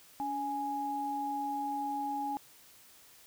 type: tone pair together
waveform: sine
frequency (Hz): 284.3 / 831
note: C#4 / G#5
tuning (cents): +44 / +1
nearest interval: octave + perfect fifth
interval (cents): 1857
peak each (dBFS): -39 / -33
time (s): 0.2-2.37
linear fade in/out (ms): 0
effects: white hiss -58 dBFS RMS until 3.26 s